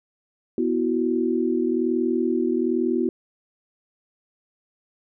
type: chord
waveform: sine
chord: B suspended fourth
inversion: none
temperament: just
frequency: 246.9 / 329.3 / 370.4 Hz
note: B3 / E4 / F#4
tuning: 0 / -2 / +2 cents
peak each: -24 dBFS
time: 0.58-3.09 s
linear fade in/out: 2 ms
effects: none